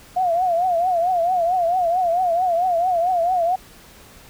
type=tone with vibrato; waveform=sine; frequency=706 Hz; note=F5; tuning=19 cents sharp; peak=-16 dBFS; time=0.16-3.56 s; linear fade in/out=10 ms; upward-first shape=triangle; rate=4.5 Hz; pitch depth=130 cents each way; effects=pink hiss -46 dBFS RMS until 4.29 s